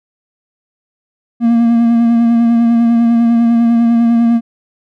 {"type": "tone with vibrato", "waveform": "triangle", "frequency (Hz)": 233.1, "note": "A#3", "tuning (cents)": 0, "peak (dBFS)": -5, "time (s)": [1.4, 4.41], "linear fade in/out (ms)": 50, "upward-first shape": "sine", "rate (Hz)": 10, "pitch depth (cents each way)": 23, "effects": []}